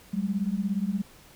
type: beating tone pair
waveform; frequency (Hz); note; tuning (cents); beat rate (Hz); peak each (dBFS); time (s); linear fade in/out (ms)
sine; 190 / 207; F#3 / G#3; +46 / -5; 17; -28; 0.13-1.02; 10
effects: pink hiss -53 dBFS RMS until 1.35 s